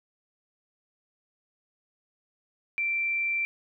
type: tone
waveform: sine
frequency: 2349 Hz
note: D7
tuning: in tune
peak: -25 dBFS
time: 2.78-3.45 s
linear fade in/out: 0 ms
effects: none